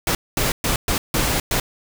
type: noise bursts at uneven times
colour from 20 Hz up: pink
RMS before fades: -20 dBFS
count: 6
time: 0.07-0.15 / 0.37-0.52 / 0.64-0.76 / 0.88-0.98 / 1.14-1.4 / 1.51-1.6 s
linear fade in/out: 2 ms
effects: none